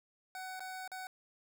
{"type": "tone with dropouts", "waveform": "25% pulse", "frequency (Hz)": 749, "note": "F#5", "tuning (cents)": 21, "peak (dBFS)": -38, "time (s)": [0.35, 1.07], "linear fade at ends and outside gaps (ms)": 1, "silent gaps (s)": [[0.595, 0.604], [0.877, 0.917]], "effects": []}